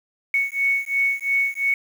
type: beating tone pair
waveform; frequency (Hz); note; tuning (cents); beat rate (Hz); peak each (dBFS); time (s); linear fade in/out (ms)
sine; 2217 / 2219.9; C#7 / C#7; 0 / +2; 2.9; -22; 0.34-1.74; 2
effects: 7-bit